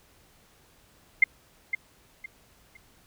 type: tone with echo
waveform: sine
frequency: 2100 Hz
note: C7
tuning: 6 cents sharp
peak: -12 dBFS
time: 1.22-1.24 s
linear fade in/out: 5 ms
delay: 510 ms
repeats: 3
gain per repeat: -11 dB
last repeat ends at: 2.77 s
effects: pink hiss -60 dBFS RMS until 3.06 s